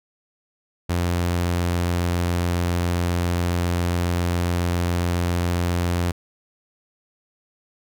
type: tone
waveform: sawtooth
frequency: 87.31 Hz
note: F2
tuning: in tune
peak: -16 dBFS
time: 0.89-6.12 s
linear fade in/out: 10 ms
effects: none